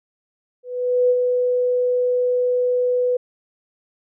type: tone with ADSR envelope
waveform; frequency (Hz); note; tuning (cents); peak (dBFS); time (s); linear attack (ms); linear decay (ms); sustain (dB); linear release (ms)
sine; 496; B4; +7; -12; 0.63-3.17; 470; 46; -4; 7
effects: none